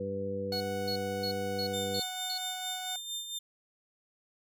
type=harmonic tone; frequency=98.3 Hz; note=G2; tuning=5 cents sharp; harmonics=1 / 2 / 3 / 4 / 5; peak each=-42 / -39 / -45 / -44 / -34 dBFS; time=0-2 s; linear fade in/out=5 ms
type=tone bursts; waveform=triangle; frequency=4348 Hz; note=C#8; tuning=34 cents flat; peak=-32 dBFS; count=6; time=0.52-2.38 s; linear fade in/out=5 ms; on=85 ms; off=270 ms
type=tone; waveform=sawtooth; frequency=740 Hz; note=F#5; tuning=in tune; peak=-35 dBFS; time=0.52-2.96 s; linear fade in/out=2 ms
type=tone with tremolo; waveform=sawtooth; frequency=3600 Hz; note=A7; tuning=39 cents sharp; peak=-31 dBFS; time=1.73-3.39 s; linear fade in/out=10 ms; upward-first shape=sine; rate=4.4 Hz; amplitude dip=55%
effects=none